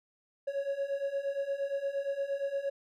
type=beating tone pair; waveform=triangle; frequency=550 / 558.6 Hz; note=C#5 / C#5; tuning=-14 / +13 cents; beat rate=8.6 Hz; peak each=-34 / -31 dBFS; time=0.47-2.7 s; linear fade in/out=10 ms; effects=none